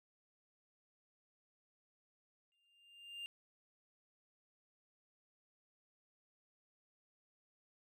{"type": "tone with exponential growth", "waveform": "triangle", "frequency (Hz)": 2800, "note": "F7", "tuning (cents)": 4, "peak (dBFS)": -40, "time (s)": [2.52, 3.26], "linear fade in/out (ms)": 0, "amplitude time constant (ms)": 160, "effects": []}